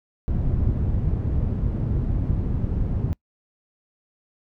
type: low-pass noise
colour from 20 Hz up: white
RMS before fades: -23 dBFS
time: 0.28-3.13 s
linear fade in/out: 0 ms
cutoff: 110 Hz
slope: 12 dB/octave
effects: noise-tail reverb RT60 0.1 s tail -25 dB re dry